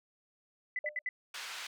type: tone bursts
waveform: sine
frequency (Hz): 2000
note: B6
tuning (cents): +21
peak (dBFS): -32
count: 4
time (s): 0.76-1.09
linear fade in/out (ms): 2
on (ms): 30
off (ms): 70
type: tone with exponential decay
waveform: sine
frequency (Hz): 600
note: D5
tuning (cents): +37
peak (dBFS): -33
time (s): 0.84-1.02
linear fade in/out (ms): 5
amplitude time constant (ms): 39
type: band-pass noise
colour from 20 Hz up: white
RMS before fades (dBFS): -43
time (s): 1.34-1.67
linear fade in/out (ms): 5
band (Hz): 1100 to 3800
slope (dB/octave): 12
effects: none